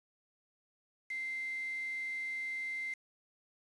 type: tone with quantisation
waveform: sine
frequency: 2087 Hz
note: C7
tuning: 5 cents flat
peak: -36 dBFS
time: 1.1-2.94 s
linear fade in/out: 5 ms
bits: 8
effects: resampled to 22050 Hz